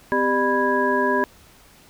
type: tone cluster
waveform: sine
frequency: 255.8 / 396.5 / 600 / 986 / 1651 Hz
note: C4 / G4 / D5 / B5 / G#6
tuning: -39 / +20 / +37 / -3 / -11 cents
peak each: -25 / -23 / -26 / -22 / -24 dBFS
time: 0.12-1.24 s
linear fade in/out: 0 ms
effects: pink hiss -51 dBFS RMS until 1.89 s